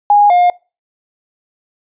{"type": "tone pair in turn", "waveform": ["sine", "triangle"], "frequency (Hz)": [823, 710.6], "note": ["G#5", "F5"], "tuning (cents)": [-16, 30], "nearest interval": "minor third", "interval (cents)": 254, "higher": "first", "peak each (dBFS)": -5, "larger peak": "neither", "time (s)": [[0.1, 0.3], [0.3, 0.5]], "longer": "neither", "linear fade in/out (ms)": 2, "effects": ["noise-tail reverb RT60 0.3 s tail -23 dB re dry", "resampled to 8000 Hz"]}